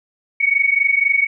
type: tone pair together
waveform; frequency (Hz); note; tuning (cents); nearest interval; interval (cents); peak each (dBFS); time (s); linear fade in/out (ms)
sine; 2220 / 2244; C#7 / C#7; +2 / +21; unison; 19; -16 / -16; 0.4-1.27; 10
effects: none